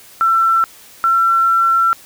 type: tone pair in turn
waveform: sine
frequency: 1343 / 1351.6 Hz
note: E6 / E6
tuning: +32 / +43 cents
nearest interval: unison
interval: 11 cents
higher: second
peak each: -10 dBFS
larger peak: neither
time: 0.21-0.64 / 1.04-1.93 s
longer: second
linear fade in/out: 0 ms
effects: white hiss -42 dBFS RMS until 2.05 s